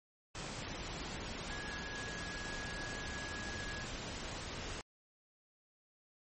sine tone in noise, 1669 Hz, G#6, 8 cents sharp, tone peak -45 dBFS, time 1.5-3.84 s, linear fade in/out 0 ms, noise pink, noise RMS -43 dBFS, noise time 0.35-4.81 s, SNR -5 dB, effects MP3 32 kbps

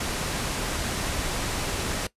pink low-pass noise, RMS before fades -29 dBFS, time 0-2.07 s, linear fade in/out 5 ms, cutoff 11000 Hz, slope 24 dB/octave, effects noise-tail reverb RT60 0.1 s tail -18 dB re dry + resampled to 32000 Hz

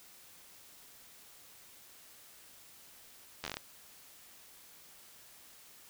slowing click train, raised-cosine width 0.2 ms, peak -20 dBFS, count 8, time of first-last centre 3.44-3.569 s, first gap 11 ms, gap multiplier 1.17, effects white hiss -57 dBFS RMS until 5.89 s

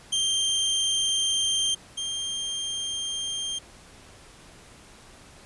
sawtooth tone pair in turn, 3164 / 3184 Hz, G7 / G7, +15 / +26 cents, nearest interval unison, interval 11 cents, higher second, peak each -19 / -25 dBFS, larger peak first, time 0.12-1.75 / 1.97-3.59 s, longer first, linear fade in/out 10 ms, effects pink hiss -50 dBFS RMS until 5.45 s + resampled to 24000 Hz

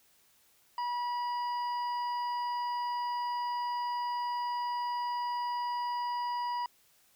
harmonic tone, 970 Hz, B5, 31 cents flat, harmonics 1 / 2 / 3 / 5, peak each -31 / -48 / -51 / -47 dBFS, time 0.78-6.66 s, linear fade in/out 2 ms, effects white hiss -66 dBFS RMS until 7.15 s

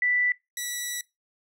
sine / 10% pulse tone pair in turn, 1975.5 / 1951.7 Hz, B6 / B6, 0 / -21 cents, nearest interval unison, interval 21 cents, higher first, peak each -21 dBFS, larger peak neither, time 0.02-0.32 / 0.57-1.01 s, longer second, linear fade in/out 2 ms, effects noise-tail reverb RT60 0.2 s tail -21 dB re dry

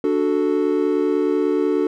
triangle chord, D major, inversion none, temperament equal, 293.7 / 370 / 440 Hz, D4 / F#4 / A4, 0 / 0 / 0 cents, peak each -19 dBFS, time 0.04-1.87 s, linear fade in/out 2 ms, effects none

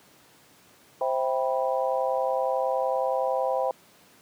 sine chord, C major seventh, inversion none, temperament just, 523.3 / 654.1 / 784.9 / 981.1 Hz, C5 / E5 / G5 / B5, 0 / -14 / +2 / -12 cents, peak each -26 / -30 / -29 / -32 dBFS, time 1.01-3.71 s, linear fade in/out 2 ms, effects pink hiss -56 dBFS RMS until 4.21 s + high-pass 150 Hz 12 dB/octave

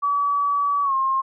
sine tone with pitch glide, 1143 to 1066.5 Hz, D6 to C6, -47 to +33 cents, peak -18 dBFS, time 0.02-1.22 s, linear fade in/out 20 ms, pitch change -120 cents, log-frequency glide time 0.83-0.94 s, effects none

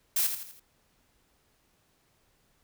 blue noise with echo, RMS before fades -26 dBFS, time 0.16-0.27 s, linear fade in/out 5 ms, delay 82 ms, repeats 4, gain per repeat -7 dB, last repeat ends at 0.598 s, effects pink hiss -69 dBFS RMS until 2.63 s

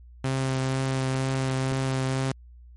sawtooth tone with vibrato, 132.3 Hz, C3, 20 cents sharp, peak -20 dBFS, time 0.24-2.32 s, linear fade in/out 5 ms, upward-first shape triangle, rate 2.1 Hz, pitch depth 13 cents each way, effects added 60 Hz sine -45 dBFS peak until 2.76 s + MP3 48 kbps

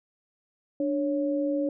sine tone pair together, 293.9 / 554.4 Hz, D4 / C#5, +1 / 0 cents, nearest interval major seventh, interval 1099 cents, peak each -26 / -28 dBFS, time 0.8-1.69 s, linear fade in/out 2 ms, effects none

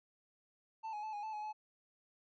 triangle tone with pitch steps, 887 / 839 / 869 / 826 / 874 / 844 / 856 Hz, A5 / G#5 / A5 / G#5 / A5 / G#5 / A5, +14 / +17 / -22 / -10 / -12 / +28 / -48 cents, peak -38 dBFS, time 0.83-1.53 s, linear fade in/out 20 ms, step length 100 ms, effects resampled to 16000 Hz

